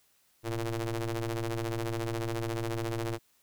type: ring-modulated tone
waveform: sawtooth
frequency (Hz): 116.54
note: A#2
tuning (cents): 0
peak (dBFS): -24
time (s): 0.43-3.19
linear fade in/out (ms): 50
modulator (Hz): 226
effects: white hiss -68 dBFS RMS until 3.42 s